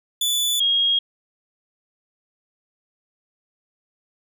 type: tone pair in turn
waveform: sawtooth / sine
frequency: 3472 / 3269 Hz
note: A7 / G#7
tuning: -24 / -28 cents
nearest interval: minor second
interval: 104 cents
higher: first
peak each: -16 dBFS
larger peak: neither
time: 0.21-0.6 / 0.6-0.99 s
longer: neither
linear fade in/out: 5 ms
effects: none